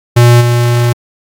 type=tone with level steps; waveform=square; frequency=120 Hz; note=B2; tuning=49 cents flat; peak=-3 / -8 dBFS; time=0.16-0.93 s; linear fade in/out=10 ms; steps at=0.4 s; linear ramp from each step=20 ms; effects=AAC 64 kbps